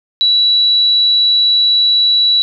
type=tone; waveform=sine; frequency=3928 Hz; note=B7; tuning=10 cents flat; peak=-8 dBFS; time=0.21-2.42 s; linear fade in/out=0 ms; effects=none